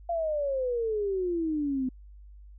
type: exponential sweep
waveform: sine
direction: down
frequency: 693 to 252.5 Hz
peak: -26 dBFS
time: 0.09-1.89 s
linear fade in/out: 5 ms
effects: added 50 Hz sine -46 dBFS peak until 2.58 s